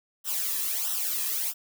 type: noise with flanger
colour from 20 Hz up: blue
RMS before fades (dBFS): -29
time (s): 0.24-1.54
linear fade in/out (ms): 50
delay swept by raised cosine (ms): 0.43 to 1.4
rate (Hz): 1.5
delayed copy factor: -0.75
effects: none